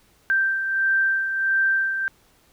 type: beating tone pair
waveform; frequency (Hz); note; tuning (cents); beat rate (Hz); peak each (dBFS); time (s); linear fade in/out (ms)
sine; 1568 / 1569.5; G6 / G6; 0 / +2; 1.5; -19 / -28; 0.3-2.08; 0
effects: pink hiss -59 dBFS RMS until 2.52 s